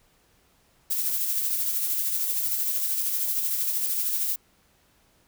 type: noise with tremolo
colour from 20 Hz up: violet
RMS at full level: -25 dBFS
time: 0.9-4.36 s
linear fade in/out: 10 ms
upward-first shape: sine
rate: 13 Hz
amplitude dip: 35%
effects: pink hiss -63 dBFS RMS until 5.27 s